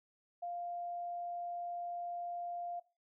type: tone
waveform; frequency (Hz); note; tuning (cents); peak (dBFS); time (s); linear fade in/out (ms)
sine; 698.5; F5; 0; -38; 0.42-2.8; 10
effects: noise-tail reverb RT60 0.3 s tail -19 dB re dry